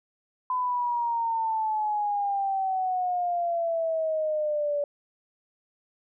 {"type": "exponential sweep", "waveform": "sine", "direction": "down", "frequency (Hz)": [1014, 575], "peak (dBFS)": -24, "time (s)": [0.5, 4.84], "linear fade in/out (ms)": 2, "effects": []}